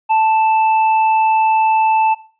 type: tone with hard clipping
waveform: sine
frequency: 880 Hz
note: A5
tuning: in tune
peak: -12 dBFS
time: 0.09-2.15 s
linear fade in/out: 20 ms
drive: 5 dB
effects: noise-tail reverb RT60 0.4 s tail -18 dB re dry + resampled to 8000 Hz